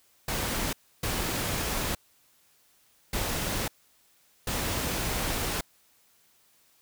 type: noise bursts at uneven times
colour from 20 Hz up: pink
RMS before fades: -30 dBFS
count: 4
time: 0.28-0.73 / 1.03-1.95 / 3.13-3.68 / 4.47-5.61 s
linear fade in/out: 5 ms
effects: white hiss -64 dBFS RMS until 6.81 s